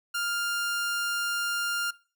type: tone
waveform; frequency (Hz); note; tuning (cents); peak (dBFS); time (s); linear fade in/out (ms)
sawtooth; 1400; F6; +4; -24; 0.14-1.91; 10
effects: noise-tail reverb RT60 0.4 s tail -21 dB re dry